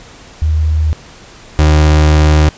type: tone pair in turn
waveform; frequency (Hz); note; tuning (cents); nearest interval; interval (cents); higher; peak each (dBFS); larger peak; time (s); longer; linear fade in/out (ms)
sine / 35% pulse; 77.78 / 76.44; D#2 / D#2; 0 / -30; unison; 30; first; -9 / -4; second; 0.42-0.93 / 1.59-2.49; second; 0
effects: pink hiss -37 dBFS RMS until 2.57 s + resampled to 16000 Hz